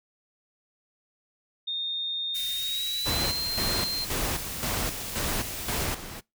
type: tone with pitch glide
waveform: sine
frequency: 3665 to 4162 Hz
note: A#7 to C8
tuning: -30 to -10 cents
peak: -28 dBFS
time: 1.67-4.05 s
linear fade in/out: 10 ms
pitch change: +220 cents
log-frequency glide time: 2.5-3.37 s
type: band-stop noise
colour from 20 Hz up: white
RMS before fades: -37 dBFS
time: 2.34-5.86 s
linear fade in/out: 20 ms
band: 130 to 1900 Hz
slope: 24 dB/octave
type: noise with tremolo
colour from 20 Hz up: pink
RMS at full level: -29 dBFS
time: 3.05-6.21 s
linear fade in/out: 20 ms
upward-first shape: square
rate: 1.9 Hz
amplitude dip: 70%
effects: noise-tail reverb RT60 0.2 s tail -24 dB re dry